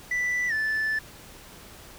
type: tone with pitch glide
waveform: sine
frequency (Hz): 1977 to 1751.2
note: B6 to A6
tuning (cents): +1 to -9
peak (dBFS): -21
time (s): 0.11-0.99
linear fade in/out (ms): 5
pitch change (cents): -210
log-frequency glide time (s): 0.48-0.53
effects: tanh soft clip ceiling -23 dBFS + pink hiss -47 dBFS RMS until 1.98 s